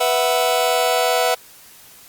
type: chord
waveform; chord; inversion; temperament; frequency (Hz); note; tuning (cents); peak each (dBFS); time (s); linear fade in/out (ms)
sawtooth; B suspended fourth; none; just; 493.9 / 658.5 / 740.8; B4 / E5 / F#5; 0 / -2 / +2; -16; 0-1.35; 10
effects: white hiss -45 dBFS RMS until 2.08 s + Opus 48 kbps